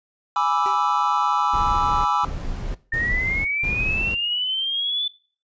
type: chord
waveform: triangle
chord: E dominant seventh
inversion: first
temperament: equal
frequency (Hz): 830.6 / 987.8 / 1174.7 / 1318.5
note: G#5 / B5 / D6 / E6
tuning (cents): 0 / 0 / 0 / 0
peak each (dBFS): -22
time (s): 0.36-2.25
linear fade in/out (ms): 2
type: tone with exponential decay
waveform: 25% pulse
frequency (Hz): 392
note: G4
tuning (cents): 0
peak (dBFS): -25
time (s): 0.66-0.87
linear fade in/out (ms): 0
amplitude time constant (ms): 45
type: noise bursts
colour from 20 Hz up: brown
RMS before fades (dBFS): -28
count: 4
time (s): 1.53-4.15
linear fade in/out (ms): 10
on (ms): 520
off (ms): 180
type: linear sweep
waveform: sine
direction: up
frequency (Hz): 1806 to 3506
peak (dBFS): -21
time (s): 2.92-5.08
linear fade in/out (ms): 5
effects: noise-tail reverb RT60 0.4 s tail -18 dB re dry + resampled to 16000 Hz

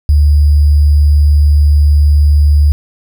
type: tone with sample-and-hold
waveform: sine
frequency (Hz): 73.42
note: D2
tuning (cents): 0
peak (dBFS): -4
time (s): 0.09-2.72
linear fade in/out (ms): 0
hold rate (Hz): 4900
effects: none

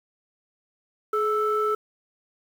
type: tone pair together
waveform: sine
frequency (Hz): 424.8 / 1318.5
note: G#4 / E6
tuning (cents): +39 / 0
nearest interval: octave + minor sixth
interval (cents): 1961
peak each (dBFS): -23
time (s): 1.13-1.75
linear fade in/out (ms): 5
effects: tanh soft clip ceiling -14 dBFS + 8-bit

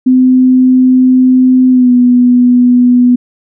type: tone with pitch glide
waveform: sine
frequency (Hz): 255.9 to 246.5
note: C4 to B3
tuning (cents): -38 to -3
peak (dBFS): -3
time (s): 0.06-3.16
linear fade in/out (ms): 10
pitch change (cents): -65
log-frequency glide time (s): 1.7-1.92
effects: none

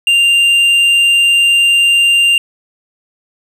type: tone with tanh clipping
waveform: sine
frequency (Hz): 2789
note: F7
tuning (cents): -3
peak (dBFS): -8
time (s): 0.07-2.38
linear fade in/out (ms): 2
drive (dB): 6
effects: none

